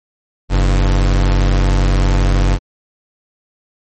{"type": "tone pair together", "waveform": "square", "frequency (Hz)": [46.34, 98.1], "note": ["F#1", "G2"], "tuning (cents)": [3, 2], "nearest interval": "octave + minor second", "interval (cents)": 1299, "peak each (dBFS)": [-11, -20], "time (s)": [0.49, 2.59], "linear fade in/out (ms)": 50, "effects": ["MP3 32 kbps"]}